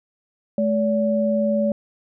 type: tone pair together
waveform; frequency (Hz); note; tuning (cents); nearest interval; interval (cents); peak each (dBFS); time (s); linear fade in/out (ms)
sine; 214.6 / 572.5; A3 / D5; -43 / -44; octave + perfect fourth; 1699; -20; 0.58-1.72; 2
effects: none